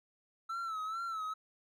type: tone with vibrato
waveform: triangle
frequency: 1318.5 Hz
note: E6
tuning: in tune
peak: -34 dBFS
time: 0.49-1.34 s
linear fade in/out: 10 ms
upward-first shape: sine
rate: 2.3 Hz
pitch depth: 73 cents each way
effects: none